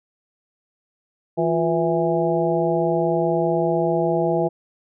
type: harmonic tone with a mistuned harmonic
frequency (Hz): 164.81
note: E3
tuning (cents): 0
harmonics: 1 / 2 / 3 / 4 / 5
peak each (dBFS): -25 / -22 / -24 / -23 / -27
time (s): 1.37-4.49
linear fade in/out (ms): 20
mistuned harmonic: 2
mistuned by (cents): +100
effects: none